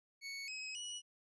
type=tone with pitch steps; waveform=25% pulse; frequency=2218 / 2548 / 2927 Hz; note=C#7 / D#7 / F#7; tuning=0 / +41 / -19 cents; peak=-39 dBFS; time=0.21-1.02 s; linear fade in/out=50 ms; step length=270 ms; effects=resampled to 24000 Hz